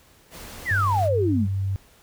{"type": "noise", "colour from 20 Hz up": "pink", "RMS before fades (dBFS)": -40, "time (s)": [0.3, 1.1], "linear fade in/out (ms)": 50}
{"type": "exponential sweep", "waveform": "sine", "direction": "down", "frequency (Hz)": [2125, 180.7], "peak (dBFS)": -20, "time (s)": [0.65, 1.48], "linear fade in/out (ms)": 50}
{"type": "tone with pitch glide", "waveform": "sine", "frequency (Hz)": [98, 97.1], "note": ["G2", "G2"], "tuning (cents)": [0, -16], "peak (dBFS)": -22, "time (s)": [0.71, 1.76], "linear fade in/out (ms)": 0, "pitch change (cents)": -16, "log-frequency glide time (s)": [1.14, 1.63]}
{"effects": ["pink hiss -55 dBFS RMS until 2.02 s"]}